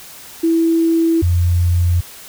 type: tone pair in turn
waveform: sine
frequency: 329.6 / 87.3 Hz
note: E4 / F2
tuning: 0 / 0 cents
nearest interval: octave + major seventh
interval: 2300 cents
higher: first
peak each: -11 dBFS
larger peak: neither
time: 0.43-1.22 / 1.22-2.01 s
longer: neither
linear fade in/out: 10 ms
effects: white hiss -37 dBFS RMS until 2.28 s